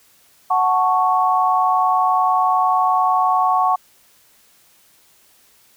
sine chord, F# minor, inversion none, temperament equal, 740 / 880 / 1108.7 Hz, F#5 / A5 / C#6, 0 / 0 / 0 cents, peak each -17 / -21 / -17 dBFS, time 0.5-3.76 s, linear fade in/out 10 ms, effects white hiss -54 dBFS RMS until 5.76 s

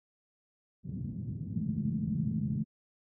pink band-pass noise, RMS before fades -38 dBFS, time 0.83-2.65 s, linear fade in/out 50 ms, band 100 to 210 Hz, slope 24 dB/octave
sine chord, A major seventh, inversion first, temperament equal, 138.59 / 164.81 / 207.7 / 220 Hz, C#3 / E3 / G#3 / A3, 0 / 0 / 0 / 0 cents, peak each -36 dBFS, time 1.55-2.64 s, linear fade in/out 10 ms
effects none

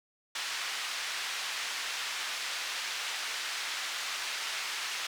pink band-pass noise, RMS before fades -36 dBFS, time 0.35-5.07 s, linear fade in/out 5 ms, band 1600 to 5600 Hz, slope 12 dB/octave, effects none

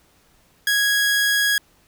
sawtooth tone, 1657 Hz, G#6, 4 cents flat, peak -13 dBFS, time 0.67-1.58 s, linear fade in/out 2 ms, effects pink hiss -58 dBFS RMS until 1.87 s

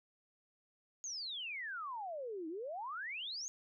sine exponential two-way sweep, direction down then up, 6700 to 307.4 to 6700 Hz, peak -40 dBFS, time 1.04-3.48 s, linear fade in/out 0 ms, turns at 2.48 s, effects none

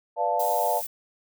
sine chord, B half-diminished seventh, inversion none, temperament equal, 493.9 / 587.3 / 698.5 / 880 Hz, B4 / D5 / F5 / A5, 0 / 0 / 0 / 0 cents, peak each -31 / -28 / -26 / -26 dBFS, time 0.16-0.82 s, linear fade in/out 50 ms
violet noise, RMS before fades -33 dBFS, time 0.39-0.87 s, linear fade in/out 10 ms
effects none

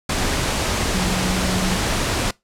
sine tone in noise, 185 Hz, F#3, in tune, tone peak -22 dBFS, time 0.94-1.77 s, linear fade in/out 5 ms, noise pink, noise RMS -21 dBFS, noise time 0.09-2.31 s, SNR -4 dB, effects noise-tail reverb RT60 0.2 s tail -23 dB re dry + low-pass 9000 Hz 12 dB/octave

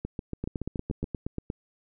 two click trains, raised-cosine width 3 ms, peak -18 / -19 dBFS, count 10 / 8, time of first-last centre 0.44-1.501 / 0.05-1.042 s, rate 8.48 / 7.06 Hz, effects none

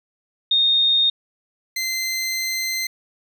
sine / 20% pulse tone pair in turn, 3687 / 2069 Hz, A#7 / C7, -20 / -20 cents, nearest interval minor seventh, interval 1000 cents, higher first, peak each -14 / -17 dBFS, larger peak first, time 0.51-1.1 / 1.76-2.87 s, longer second, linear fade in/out 5 ms, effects none

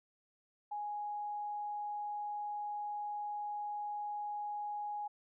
sine tone, 830.6 Hz, G#5, in tune, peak -37 dBFS, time 0.71-5.08 s, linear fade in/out 10 ms, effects none

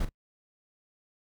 brown noise with echo, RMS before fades -26 dBFS, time 0-0.05 s, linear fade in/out 5 ms, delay 41 ms, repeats 1, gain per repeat -12 dB, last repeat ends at 0.091 s, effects noise-tail reverb RT60 0.1 s tail -26 dB re dry

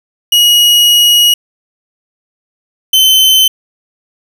40% pulse tone pair in turn, 2900 / 3068 Hz, F#7 / G7, -35 / -38 cents, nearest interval minor second, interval 97 cents, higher second, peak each -4 dBFS, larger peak neither, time 0.32-1.34 / 2.93-3.48 s, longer first, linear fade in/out 5 ms, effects none

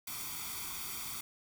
white noise with comb filter, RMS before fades -41 dBFS, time 0.07-1.21 s, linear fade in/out 5 ms, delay 0.87 ms, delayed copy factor +0.8, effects none

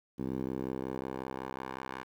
10% pulse tone with band-pass filter sweep, 65.41 Hz, C2, in tune, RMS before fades -38 dBFS, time 0.18-2.04 s, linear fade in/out 20 ms, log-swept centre 260 to 1300 Hz, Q 1.1, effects 10-bit

